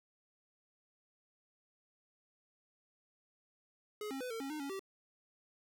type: tone with pitch steps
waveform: square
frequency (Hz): 421.6 / 269.5 / 501 / 452.6 / 273.3 / 305.4 / 278.6 / 387.2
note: G#4 / C#4 / B4 / A4 / C#4 / D#4 / C#4 / G4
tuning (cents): +26 / -49 / +25 / +49 / -24 / -32 / +9 / -21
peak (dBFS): -40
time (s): 4.01-4.794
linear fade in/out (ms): 2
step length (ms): 98
effects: none

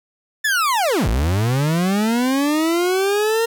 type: linear two-way sweep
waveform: 40% pulse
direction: down then up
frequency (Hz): 1783 to 50.1 to 463.6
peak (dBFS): -15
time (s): 0.44-3.46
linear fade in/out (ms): 10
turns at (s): 1.08
effects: none

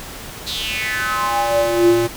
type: tone with high-pass filter sweep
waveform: square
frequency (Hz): 116.54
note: A#2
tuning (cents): 0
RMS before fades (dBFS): -18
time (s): 0.46-2.08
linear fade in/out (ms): 20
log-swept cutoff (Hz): 4100 to 240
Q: 5.5
effects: pink hiss -33 dBFS RMS until 2.16 s

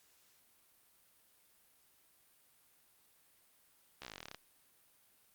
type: slowing click train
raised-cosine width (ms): 0.2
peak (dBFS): -28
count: 16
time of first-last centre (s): 4.02-4.346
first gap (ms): 14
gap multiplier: 1.06
effects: white hiss -69 dBFS RMS until 5.34 s + Opus 48 kbps

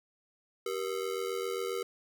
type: ring-modulated tone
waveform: square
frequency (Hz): 431.2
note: A4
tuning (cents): -35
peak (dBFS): -30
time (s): 0.66-1.83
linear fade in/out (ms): 2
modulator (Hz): 43.7
effects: none

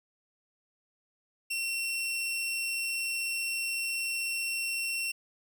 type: tone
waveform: sawtooth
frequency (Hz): 2719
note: F7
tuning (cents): -47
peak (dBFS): -27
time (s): 1.5-5.12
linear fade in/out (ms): 10
effects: none

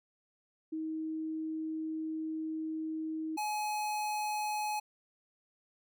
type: tone pair in turn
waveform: sine / square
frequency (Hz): 316.5 / 845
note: D#4 / G#5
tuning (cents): +30 / +30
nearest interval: octave + perfect fourth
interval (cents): 1700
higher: second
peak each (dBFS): -34 / -33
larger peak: second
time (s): 0.72-3.37 / 3.37-4.8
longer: first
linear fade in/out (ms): 10
effects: none

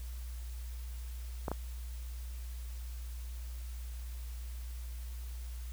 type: clicks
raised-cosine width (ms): 1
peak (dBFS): -20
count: 2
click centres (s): 1.482 / 1.516
effects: added 60 Hz sine -39 dBFS peak until 5.72 s + white hiss -56 dBFS RMS until 5.72 s

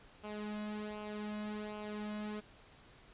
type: tone with flanger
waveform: sawtooth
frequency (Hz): 210.7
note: G#3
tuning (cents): +25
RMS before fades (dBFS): -42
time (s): 0.23-2.41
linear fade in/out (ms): 20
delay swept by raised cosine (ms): 0.53 to 2.23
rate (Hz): 1.3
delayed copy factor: -0.65
effects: pink hiss -60 dBFS RMS until 3.13 s + resampled to 8000 Hz

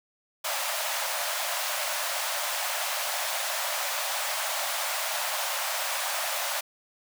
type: high-pass noise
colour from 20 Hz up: pink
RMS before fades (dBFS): -30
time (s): 0.44-6.61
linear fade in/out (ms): 10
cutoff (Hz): 560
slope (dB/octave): 96
effects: none

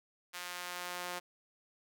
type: tone with high-pass filter sweep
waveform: sawtooth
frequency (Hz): 177.9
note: F3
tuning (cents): +32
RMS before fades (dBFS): -42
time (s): 0.33-1.2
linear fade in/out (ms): 20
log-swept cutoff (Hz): 1500 to 660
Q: 0.73
effects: none

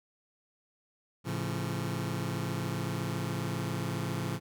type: chord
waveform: sawtooth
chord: A augmented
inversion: none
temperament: just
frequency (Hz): 110 / 137.5 / 171.88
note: A2 / C#3 / E#3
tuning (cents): 0 / -14 / -27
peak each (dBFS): -32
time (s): 1.24-4.4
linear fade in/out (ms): 50
effects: none

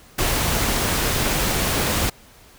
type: noise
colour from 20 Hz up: pink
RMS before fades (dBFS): -21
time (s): 0.18-2.1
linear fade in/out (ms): 10
effects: pink hiss -49 dBFS RMS until 2.58 s

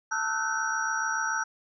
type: tone cluster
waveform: sine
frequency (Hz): 889 / 1311 / 1468 / 1535 / 5750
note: A5 / E6 / F#6 / G6 / F8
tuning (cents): +18 / -10 / -14 / -37 / +50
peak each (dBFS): -33 / -32 / -33 / -31 / -36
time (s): 0.11-1.44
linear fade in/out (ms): 10
effects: none

